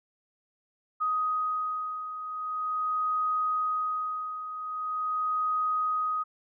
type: beating tone pair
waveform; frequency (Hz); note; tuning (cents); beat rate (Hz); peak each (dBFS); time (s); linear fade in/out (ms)
sine; 1252 / 1252.43; D#6 / D#6; +10 / +11; 0.43; -34 / -28; 1-6.24; 20
effects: none